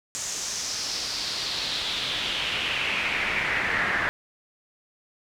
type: noise with band-pass filter sweep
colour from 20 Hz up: brown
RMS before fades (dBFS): -28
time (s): 0.15-4.09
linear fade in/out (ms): 0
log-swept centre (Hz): 6900 to 1700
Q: 3.5
effects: none